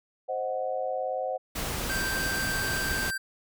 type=chord; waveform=sine; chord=C diminished; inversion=none; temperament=equal; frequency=523.3 / 622.3 / 740 Hz; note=C5 / Eb5 / Gb5; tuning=0 / 0 / 0 cents; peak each=-31 / -34 / -32 dBFS; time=0.28-1.38 s; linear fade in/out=20 ms
type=noise; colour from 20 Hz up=pink; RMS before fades=-32 dBFS; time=1.55-3.11 s; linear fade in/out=10 ms
type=tone; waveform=square; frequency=1568 Hz; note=G6; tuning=in tune; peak=-30 dBFS; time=1.89-3.18 s; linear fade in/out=10 ms
effects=none